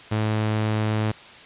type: tone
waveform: sawtooth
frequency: 108.1 Hz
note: A2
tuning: 30 cents flat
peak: -17 dBFS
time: 0.11-1.12 s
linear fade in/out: 10 ms
effects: white hiss -44 dBFS RMS until 1.45 s + resampled to 8000 Hz